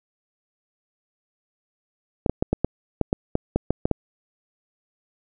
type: clicks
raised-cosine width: 2 ms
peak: -6 dBFS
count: 12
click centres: 2.262 / 2.296 / 2.425 / 2.53 / 2.646 / 3.013 / 3.129 / 3.354 / 3.56 / 3.706 / 3.855 / 3.913 s
effects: none